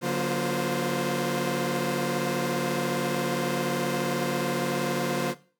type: tone cluster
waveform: sawtooth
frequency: 144.3 / 183.2 / 237.1 / 351.8 / 519 Hz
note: D3 / F#3 / A#3 / F4 / C5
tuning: -30 / -17 / +30 / +13 / -14 cents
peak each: -28 dBFS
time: 0.01-5.35 s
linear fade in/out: 50 ms
effects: noise-tail reverb RT60 0.4 s tail -18 dB re dry